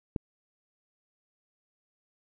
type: click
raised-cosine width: 3 ms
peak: -17 dBFS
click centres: 0.162 s
effects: none